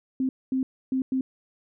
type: tone bursts at uneven times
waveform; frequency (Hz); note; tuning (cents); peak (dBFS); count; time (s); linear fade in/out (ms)
sine; 261.6; C4; 0; -22; 4; 0.2-0.29 / 0.52-0.63 / 0.92-1.02 / 1.12-1.21; 2
effects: none